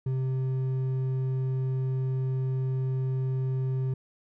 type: tone with hard clipping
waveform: sine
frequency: 130.81 Hz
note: C3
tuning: in tune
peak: -27 dBFS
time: 0.06-3.94 s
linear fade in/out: 5 ms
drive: 5 dB
effects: none